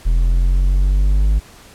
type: exponential sweep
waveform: triangle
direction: up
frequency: 41.2 to 52.2 Hz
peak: -9 dBFS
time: 0.05-1.4 s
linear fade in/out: 20 ms
effects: pink hiss -43 dBFS RMS until 1.74 s + low-pass 12000 Hz 12 dB/octave